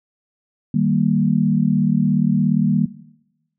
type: chord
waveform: sine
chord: Eb major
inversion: none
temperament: equal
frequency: 155.56 / 196 / 233.1 Hz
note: Eb3 / G3 / Bb3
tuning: 0 / 0 / 0 cents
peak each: -19 dBFS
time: 0.74-2.86 s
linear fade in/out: 5 ms
effects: noise-tail reverb RT60 0.9 s tail -17 dB re dry